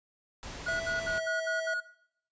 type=noise; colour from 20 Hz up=pink; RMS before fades=-42 dBFS; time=0.43-1.18 s; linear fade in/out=0 ms
type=tone bursts; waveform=triangle; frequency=1451 Hz; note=F#6; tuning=34 cents flat; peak=-28 dBFS; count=6; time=0.66-1.805 s; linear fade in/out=10 ms; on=140 ms; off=61 ms
type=tone with pitch glide; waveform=square; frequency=660 to 648.7 Hz; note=E5 to E5; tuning=+2 to -28 cents; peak=-34 dBFS; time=0.68-1.74 s; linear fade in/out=5 ms; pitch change=-30 cents; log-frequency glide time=1.04-1.14 s
effects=noise-tail reverb RT60 0.7 s tail -18 dB re dry + resampled to 16000 Hz